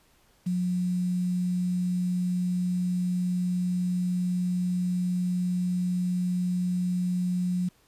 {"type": "tone with quantisation", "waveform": "sine", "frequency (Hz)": 179.9, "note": "F#3", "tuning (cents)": -48, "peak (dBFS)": -24, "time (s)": [0.46, 7.69], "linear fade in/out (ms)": 10, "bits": 8, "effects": ["pink hiss -63 dBFS RMS until 7.87 s", "resampled to 32000 Hz"]}